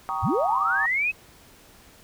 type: chord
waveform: sine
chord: Eb dominant seventh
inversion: first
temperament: just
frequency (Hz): 777.8 / 933.4 / 1120.1 / 1244.5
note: G5 / Bb5 / Db6 / Eb6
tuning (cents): -14 / +2 / +18 / 0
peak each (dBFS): -31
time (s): 0.09-0.86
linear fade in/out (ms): 0
type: linear sweep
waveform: sine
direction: up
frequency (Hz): 50.5 to 2600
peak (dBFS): -21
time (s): 0.22-1.12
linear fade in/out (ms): 20
effects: pink hiss -52 dBFS RMS until 2.03 s